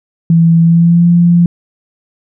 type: tone with pitch glide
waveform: sine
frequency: 166.1 to 172.55 Hz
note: E3 to F3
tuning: +13 to -21 cents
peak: -4 dBFS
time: 0.3-1.46 s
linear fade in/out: 2 ms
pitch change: +66 cents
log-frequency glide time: 0.62-1.07 s
effects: none